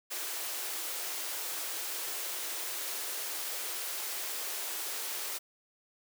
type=high-pass noise; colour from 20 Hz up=white; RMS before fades=-37 dBFS; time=0.1-5.39 s; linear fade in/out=20 ms; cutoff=310 Hz; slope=96 dB/octave; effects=none